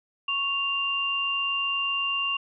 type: tone pair together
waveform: sine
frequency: 1108.7 / 2788 Hz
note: C#6 / F7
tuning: 0 / -4 cents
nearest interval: octave + major third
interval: 1596 cents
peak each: -31 / -25 dBFS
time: 0.28-2.37 s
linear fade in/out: 5 ms
effects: none